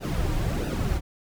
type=noise with flanger; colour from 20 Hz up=brown; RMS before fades=-26 dBFS; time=0-1.01 s; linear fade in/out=50 ms; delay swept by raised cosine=0.91 to 4.71 ms; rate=1.5 Hz; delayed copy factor=-0.7; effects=none